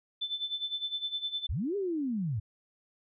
sine tone with tremolo, 3525 Hz, A7, 2 cents sharp, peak -29 dBFS, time 0.21-1.47 s, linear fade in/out 10 ms, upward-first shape sine, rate 9.8 Hz, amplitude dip 80%
sine linear two-way sweep, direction up then down, 40.67 to 415.3 to 94.1 Hz, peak -29 dBFS, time 1.49-2.4 s, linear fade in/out 10 ms, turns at 1.76 s
effects none

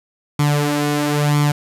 sawtooth tone with flanger, 146.83 Hz, D3, in tune, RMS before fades -17 dBFS, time 0.39-1.52 s, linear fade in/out 5 ms, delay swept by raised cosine 0.89 to 4.09 ms, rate 1 Hz, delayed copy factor +0.65, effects resampled to 32000 Hz + 7-bit

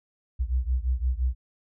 sine beating tone pair, 60.6 / 66.4 Hz, B1 / C2, -32 / +26 cents, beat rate 5.8 Hz, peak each -25 / -27 dBFS, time 0.39-1.35 s, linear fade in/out 20 ms, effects none

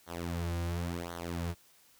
sawtooth tone with flanger, 85.7 Hz, F2, 32 cents flat, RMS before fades -36 dBFS, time 0.06-1.55 s, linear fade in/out 50 ms, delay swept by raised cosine 0.39 to 4.59 ms, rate 0.93 Hz, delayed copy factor -0.85, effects white hiss -63 dBFS RMS until 1.99 s

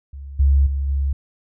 sine tone with level steps, 69.2 Hz, C#2, 2 cents flat, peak -31 / -11 / -19 / -17 dBFS, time 0.13-1.13 s, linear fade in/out 5 ms, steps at 0.39 / 0.66 / 0.88 s, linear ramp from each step 10 ms, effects none

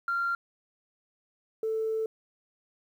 sine tone pair in turn, 1384 / 442 Hz, F6 / A4, -16 / +8 cents, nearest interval octave + minor sixth, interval 1976 cents, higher first, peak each -25 / -26 dBFS, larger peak first, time 0.08-0.35 / 1.63-2.06 s, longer second, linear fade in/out 2 ms, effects tanh soft clip ceiling -22 dBFS + 10-bit

